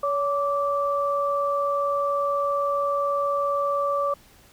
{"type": "tone pair together", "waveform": "sine", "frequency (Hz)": [565.1, 1166], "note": ["C#5", "D6"], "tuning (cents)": [33, -13], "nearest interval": "octave + minor second", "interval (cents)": 1254, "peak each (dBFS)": -24, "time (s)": [0.03, 4.14], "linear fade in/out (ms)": 5, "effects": ["pink hiss -54 dBFS RMS until 4.52 s"]}